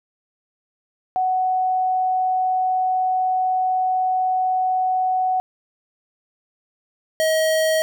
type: tone pair in turn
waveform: sine / square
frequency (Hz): 744 / 634.4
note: F#5 / D#5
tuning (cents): +9 / +33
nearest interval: minor third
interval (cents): 276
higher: first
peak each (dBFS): -17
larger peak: neither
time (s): 1.16-5.4 / 7.2-7.82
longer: first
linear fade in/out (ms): 0
effects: none